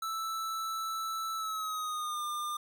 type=tone with pitch glide; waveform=square; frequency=1318.5 to 1202.1 Hz; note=E6 to D6; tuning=0 to +40 cents; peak=-34 dBFS; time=0.02-2.57 s; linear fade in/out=5 ms; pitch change=-160 cents; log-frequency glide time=1.35-2.23 s; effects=none